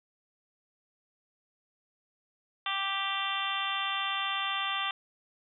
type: harmonic tone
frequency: 392 Hz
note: G4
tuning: in tune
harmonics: 2 / 3 / 4 / 5 / 6 / 7 / 8 / 9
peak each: -39 / -34 / -41 / -39 / -43 / -37 / -37 / -37 dBFS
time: 2.66-4.91 s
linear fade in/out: 2 ms
effects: none